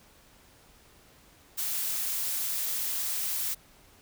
blue noise, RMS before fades -31 dBFS, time 1.57-3.55 s, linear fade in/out 20 ms, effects pink hiss -58 dBFS RMS until 4.01 s

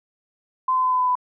sine tone with pitch steps, 1030 / 1023.5 / 1017 / 1010.6 / 1004.2 / 997.8 Hz, C6 / C6 / C6 / B5 / B5 / B5, -28 / -38 / -50 / +40 / +29 / +17 cents, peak -17 dBFS, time 0.68-1.154 s, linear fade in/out 5 ms, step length 79 ms, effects none

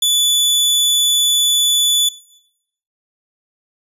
sawtooth tone, 3465 Hz, A7, 27 cents flat, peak -9 dBFS, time 0.02-2.09 s, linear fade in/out 5 ms, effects noise-tail reverb RT60 0.8 s tail -19 dB re dry + resampled to 32000 Hz

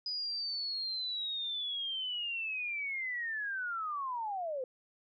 sine linear sweep, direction down, 4978 to 493.9 Hz, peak -34 dBFS, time 0.06-4.64 s, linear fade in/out 2 ms, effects none

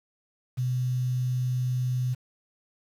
sine tone with quantisation, 126 Hz, B2, 35 cents sharp, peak -24 dBFS, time 0.57-2.15 s, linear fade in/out 20 ms, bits 8, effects none

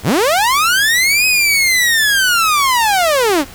sawtooth linear two-way sweep, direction up then down, 64.7 to 2542 to 253.2 Hz, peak -7 dBFS, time 0.03-3.45 s, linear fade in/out 50 ms, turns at 1.26 s, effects pink hiss -36 dBFS RMS until 3.54 s

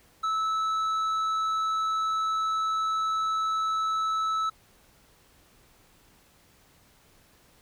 sine tone with tanh clipping, 1306 Hz, E6, 17 cents flat, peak -26 dBFS, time 0.23-4.5 s, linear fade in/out 10 ms, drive 7 dB, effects pink hiss -60 dBFS RMS until 7.61 s

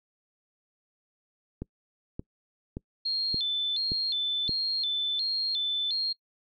click train, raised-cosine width 3 ms, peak -21 dBFS, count 6, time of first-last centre 1.62-4.494 s, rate 1.74 Hz
sine tone with vibrato, 3861 Hz, B7, 40 cents flat, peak -26 dBFS, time 3.05-6.13 s, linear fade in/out 10 ms, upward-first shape square, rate 1.4 Hz, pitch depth 160 cents each way
effects noise-tail reverb RT60 0.1 s tail -26 dB re dry

